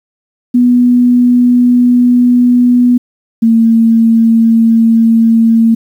sine tone pair in turn, 245.2 / 227.3 Hz, B3 / A#3, -12 / -43 cents, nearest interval minor second, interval 131 cents, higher first, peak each -4 dBFS, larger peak neither, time 0.54-2.98 / 3.42-5.75 s, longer first, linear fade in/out 10 ms, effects 7-bit

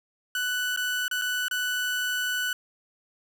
30% pulse tone with dropouts, 1488 Hz, F#6, 9 cents sharp, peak -23 dBFS, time 0.35-2.53 s, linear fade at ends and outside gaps 2 ms, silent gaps 0.763-0.773 / 1.081-1.112 / 1.215-1.219 / 1.483-1.511 s, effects none

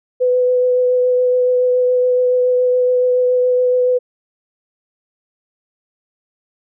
sine tone with vibrato, 500 Hz, B4, 21 cents sharp, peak -11 dBFS, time 0.2-3.99 s, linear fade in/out 20 ms, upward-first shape triangle, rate 7.1 Hz, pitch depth 14 cents each way, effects none

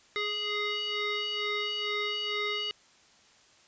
sine tone with frequency modulation, 417.6 Hz, G#4, 10 cents sharp, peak -29 dBFS, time 0.16-2.71 s, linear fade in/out 0 ms, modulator 833 Hz, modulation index 4.3, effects white hiss -60 dBFS RMS until 3.67 s + resampled to 16000 Hz

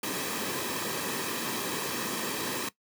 pink noise with comb filter, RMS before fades -32 dBFS, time 0.03-2.69 s, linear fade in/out 5 ms, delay 1.4 ms, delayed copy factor -0.5, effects noise-tail reverb RT60 0.1 s tail -18 dB re dry + high-pass 200 Hz 12 dB/octave

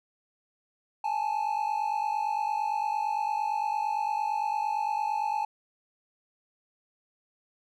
triangle tone pair together, 831.2 / 880 Hz, G#5 / A5, +1 / 0 cents, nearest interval minor second, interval 99 cents, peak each -27 dBFS, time 1.04-5.45 s, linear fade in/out 5 ms, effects tanh soft clip ceiling -18 dBFS

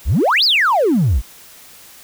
triangle exponential two-way sweep, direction up then down, 48 to 5274 to 48 Hz, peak -8 dBFS, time 0.05-1.22 s, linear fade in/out 50 ms, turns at 0.44 s, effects tanh soft clip ceiling -8 dBFS + white hiss -42 dBFS RMS until 2.03 s

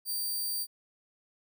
5% pulse tone, 4670 Hz, D8, 11 cents flat, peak -24 dBFS, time 0.05-0.67 s, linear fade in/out 50 ms, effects none

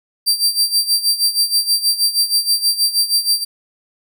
sawtooth tone with tremolo, 4699 Hz, D8, in tune, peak -8 dBFS, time 0.26-3.45 s, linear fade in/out 20 ms, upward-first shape sine, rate 6.3 Hz, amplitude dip 80%, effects none

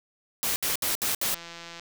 white noise bursts, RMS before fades -27 dBFS, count 5, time 0.43-1.344 s, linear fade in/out 0 ms, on 130 ms, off 66 ms
click train, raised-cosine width 0.2 ms, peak -24 dBFS, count 95, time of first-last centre 1.24-1.796 s, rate 169 Hz
effects none

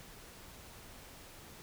silence, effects pink hiss -53 dBFS RMS until 1.62 s

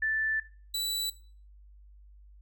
sine / sawtooth tone pair in turn, 1760 / 3951 Hz, A6 / B7, 0 / 0 cents, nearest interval octave + major second, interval 1400 cents, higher second, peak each -26 dBFS, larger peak neither, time 0.02-0.4 / 0.74-1.1 s, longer first, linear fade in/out 5 ms, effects noise-tail reverb RT60 0.4 s tail -17 dB re dry + added 50 Hz sine -51 dBFS peak until 2.41 s

